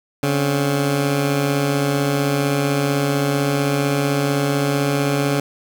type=tone pair together; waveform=15% pulse; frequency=142.1 / 268.5 Hz; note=C#3 / C4; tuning=+43 / +45 cents; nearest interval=major seventh; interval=1102 cents; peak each=-11 / -20 dBFS; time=0.23-5.4 s; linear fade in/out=2 ms; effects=none